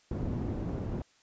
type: low-pass noise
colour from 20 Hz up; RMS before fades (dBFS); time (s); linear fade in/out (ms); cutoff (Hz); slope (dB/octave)
white; -34; 0.11-1.02; 2; 240; 12
effects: white hiss -65 dBFS RMS until 1.22 s + resampled to 16000 Hz